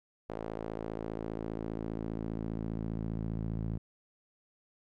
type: tone with band-pass filter sweep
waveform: sawtooth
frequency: 55 Hz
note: A1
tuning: in tune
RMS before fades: -37 dBFS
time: 0.29-3.78 s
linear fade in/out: 10 ms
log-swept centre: 540 to 150 Hz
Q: 1.2
effects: none